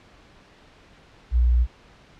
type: tone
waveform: sine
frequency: 60.2 Hz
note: B1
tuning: 44 cents flat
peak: -15 dBFS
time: 1.31-1.67 s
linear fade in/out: 50 ms
effects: pink hiss -52 dBFS RMS until 2.19 s + low-pass 4000 Hz 12 dB/octave